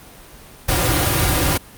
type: noise with comb filter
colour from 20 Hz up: pink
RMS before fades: -17 dBFS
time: 0.68-1.58 s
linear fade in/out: 10 ms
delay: 4.6 ms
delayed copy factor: -0.8
effects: pink hiss -42 dBFS RMS until 1.77 s + Opus 32 kbps